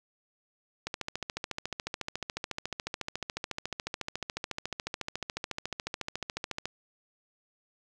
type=click train; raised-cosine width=0.2 ms; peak=-16 dBFS; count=82; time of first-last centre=0.87-6.656 s; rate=14 Hz; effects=none